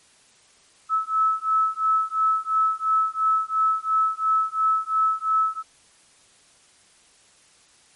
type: beating tone pair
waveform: sine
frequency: 1300 / 1302.9 Hz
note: E6 / E6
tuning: -24 / -21 cents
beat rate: 2.9 Hz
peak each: -22 dBFS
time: 0.89-5.63 s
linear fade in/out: 50 ms
effects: white hiss -56 dBFS RMS until 7.95 s + MP3 48 kbps